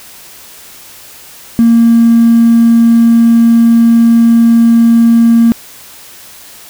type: tone with hard clipping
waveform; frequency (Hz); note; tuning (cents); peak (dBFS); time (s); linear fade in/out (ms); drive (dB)
triangle; 231.2; A#3; -14; -3; 1.59-5.52; 0; 3
effects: white hiss -34 dBFS RMS until 6.69 s